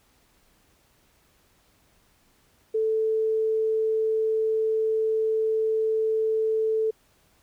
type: tone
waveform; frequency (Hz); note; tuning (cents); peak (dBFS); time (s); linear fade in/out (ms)
sine; 440; A4; 0; -21; 2.74-6.91; 10
effects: pink hiss -63 dBFS RMS until 7.42 s